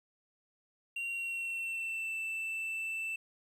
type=tone with pitch glide; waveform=triangle; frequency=2758 to 2658 Hz; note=F7 to E7; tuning=-22 to +14 cents; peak=-33 dBFS; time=0.96-3.16 s; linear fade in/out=5 ms; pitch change=-64 cents; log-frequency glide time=1.06-2.16 s; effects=11-bit